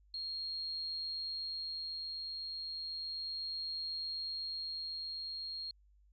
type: tone with tremolo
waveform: sine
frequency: 4253 Hz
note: C8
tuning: 27 cents sharp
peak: -37 dBFS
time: 0.14-5.71 s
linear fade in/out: 2 ms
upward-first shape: sine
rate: 0.33 Hz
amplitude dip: 25%
effects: added 50 Hz sine -63 dBFS peak until 6.12 s